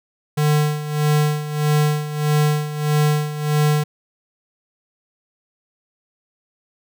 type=tone with tremolo; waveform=square; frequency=150 Hz; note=D3; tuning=37 cents sharp; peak=-14 dBFS; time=0.37-3.84 s; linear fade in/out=10 ms; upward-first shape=sine; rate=1.6 Hz; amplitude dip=75%; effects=none